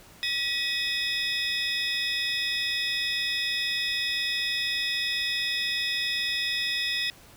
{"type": "tone cluster", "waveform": "triangle", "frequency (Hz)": [1936, 2528, 3432, 3705, 5110], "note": ["B6", "D#7", "A7", "A#7", "D#8"], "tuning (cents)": [-35, 27, -44, -11, 45], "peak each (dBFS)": -31, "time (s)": [0.23, 7.1], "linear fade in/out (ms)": 0, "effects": ["pink hiss -52 dBFS RMS until 7.36 s"]}